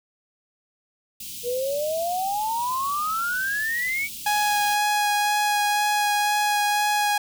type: band-stop noise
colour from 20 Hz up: white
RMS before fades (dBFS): -36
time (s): 1.2-4.75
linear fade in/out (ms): 5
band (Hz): 280 to 2600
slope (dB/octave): 48
type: exponential sweep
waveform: sine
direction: up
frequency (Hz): 473.5 to 2297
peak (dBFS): -23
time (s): 1.43-4.09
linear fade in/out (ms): 50
type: tone with vibrato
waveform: sawtooth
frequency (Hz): 830.6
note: G#5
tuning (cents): 0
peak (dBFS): -16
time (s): 4.26-7.18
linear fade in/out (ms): 5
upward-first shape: sine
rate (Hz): 2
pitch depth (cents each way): 9
effects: none